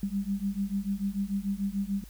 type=beating tone pair; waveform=sine; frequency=195.1 / 201.9 Hz; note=G3 / G#3; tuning=-8 / -49 cents; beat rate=6.8 Hz; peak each=-31 dBFS; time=0.03-2.04 s; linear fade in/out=2 ms; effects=added 50 Hz sine -46 dBFS peak until 2.09 s + white hiss -56 dBFS RMS until 2.09 s